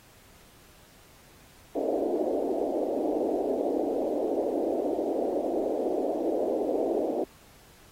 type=band-pass noise; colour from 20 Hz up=pink; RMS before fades=-28 dBFS; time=1.75-7.24 s; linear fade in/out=5 ms; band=280 to 690 Hz; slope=48 dB/octave; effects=pink hiss -56 dBFS RMS until 7.91 s + AAC 48 kbps